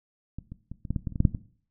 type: clicks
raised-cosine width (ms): 5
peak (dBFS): -23 / -26 / -25 / -25 / -15 / -15 / -17 / -28 / -20 / -9 / -6 / -19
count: 12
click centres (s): 0.386 / 0.52 / 0.716 / 0.852 / 0.906 / 0.962 / 1.072 / 1.123 / 1.158 / 1.204 / 1.252 / 1.348
effects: noise-tail reverb RT60 0.5 s tail -17 dB re dry